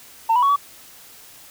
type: tone with pitch steps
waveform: sine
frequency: 904 / 982 / 1116 / 1140 Hz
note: A5 / B5 / C#6 / C#6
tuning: +47 / -10 / +11 / +48 cents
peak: -12 dBFS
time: 0.29-0.562 s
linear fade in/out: 10 ms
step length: 68 ms
effects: tanh soft clip ceiling -11 dBFS + white hiss -45 dBFS RMS until 1.5 s